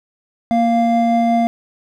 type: tone pair together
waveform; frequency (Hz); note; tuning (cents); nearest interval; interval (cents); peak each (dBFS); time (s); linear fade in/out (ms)
triangle; 233.6 / 695.4; A#3 / F5; +4 / -8; octave + perfect fifth; 1888; -13 / -13; 0.51-1.47; 0
effects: none